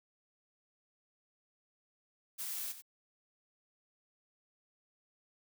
blue noise with echo, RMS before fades -40 dBFS, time 2.38-2.73 s, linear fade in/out 20 ms, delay 92 ms, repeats 1, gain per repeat -11 dB, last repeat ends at 2.822 s, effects none

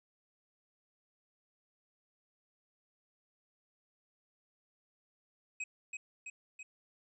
square tone with echo, 2531 Hz, D#7, 29 cents sharp, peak -37 dBFS, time 5.6-5.64 s, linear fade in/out 5 ms, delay 330 ms, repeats 3, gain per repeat -3 dB, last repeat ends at 6.63 s, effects resampled to 24000 Hz

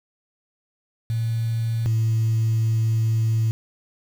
sine tone pair in turn, 114.2 / 111.91 Hz, A#2 / A2, -35 / +30 cents, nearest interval unison, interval 35 cents, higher first, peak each -20 / -16 dBFS, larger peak second, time 1.1-1.86 / 1.86-3.51 s, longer second, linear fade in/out 0 ms, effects tanh soft clip ceiling -15 dBFS + 7-bit

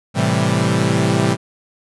sawtooth chord, A minor seventh, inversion none, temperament equal, 110 / 130.81 / 164.81 / 196 Hz, A2 / C3 / E3 / G3, 0 / 0 / 0 / 0 cents, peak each -16 dBFS, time 0.14-1.37 s, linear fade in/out 50 ms, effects resampled to 24000 Hz

